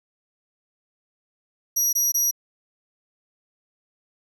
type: tone bursts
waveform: 30% pulse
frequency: 5780 Hz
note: F#8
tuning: 41 cents flat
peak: -15 dBFS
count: 3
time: 1.76-2.312 s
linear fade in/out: 10 ms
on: 170 ms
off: 21 ms
effects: none